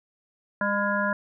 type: harmonic tone with a mistuned harmonic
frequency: 202.5 Hz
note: G#3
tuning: 43 cents flat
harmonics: 1 / 3 / 5 / 7 / 8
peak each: -29 / -29 / -29 / -29 / -29 dBFS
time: 0.61-1.13 s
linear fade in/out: 2 ms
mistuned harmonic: 8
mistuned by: +47 cents
effects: none